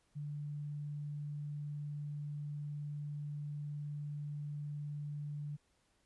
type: tone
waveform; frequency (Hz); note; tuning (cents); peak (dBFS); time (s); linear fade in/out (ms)
sine; 146.83; D3; 0; -39; 0.15-5.57; 20
effects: pink hiss -75 dBFS RMS until 6.05 s + resampled to 24000 Hz